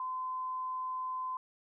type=tone; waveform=sine; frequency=1026 Hz; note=C6; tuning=34 cents flat; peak=-34 dBFS; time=0-1.37 s; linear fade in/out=2 ms; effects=none